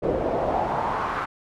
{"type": "noise with band-pass filter sweep", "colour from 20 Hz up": "brown", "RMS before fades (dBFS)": -25, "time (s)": [0.02, 1.26], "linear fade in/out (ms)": 20, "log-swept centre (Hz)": [470, 1300], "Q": 3, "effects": []}